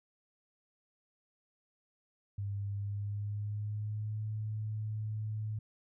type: tone with pitch glide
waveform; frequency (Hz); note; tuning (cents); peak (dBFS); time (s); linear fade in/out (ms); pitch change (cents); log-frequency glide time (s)
sine; 100.5 to 107.71; G2 to A2; +44 to -36; -34; 2.38-5.59; 5; +120; 2.7-4.24
effects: none